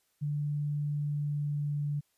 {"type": "tone with pitch glide", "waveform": "sine", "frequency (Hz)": [146.83, 145.9], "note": ["D3", "D3"], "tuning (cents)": [0, -11], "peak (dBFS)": -29, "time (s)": [0.21, 2.01], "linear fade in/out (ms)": 20, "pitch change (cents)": -11, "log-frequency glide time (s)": [0.88, 1.86], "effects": ["white hiss -74 dBFS RMS until 2.17 s", "resampled to 32000 Hz"]}